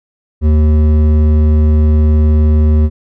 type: tone with hard clipping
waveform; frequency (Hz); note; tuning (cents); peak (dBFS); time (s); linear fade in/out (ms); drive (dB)
triangle; 76.6; D#2; -27; -8; 0.41-2.9; 50; 14
effects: none